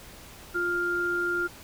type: tone pair together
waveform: sine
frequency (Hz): 350 / 1400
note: F4 / F6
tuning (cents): +4 / +4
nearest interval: 2 octaves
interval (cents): 2400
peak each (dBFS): -30 / -26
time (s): 0.54-1.48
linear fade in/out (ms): 20
effects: pink hiss -47 dBFS RMS until 1.63 s